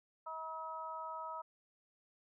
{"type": "harmonic tone", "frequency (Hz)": 320, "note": "D#4", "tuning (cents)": 49, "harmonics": [2, 3, 4], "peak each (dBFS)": [-49, -44, -45], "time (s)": [0.26, 1.42], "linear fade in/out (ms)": 10, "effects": []}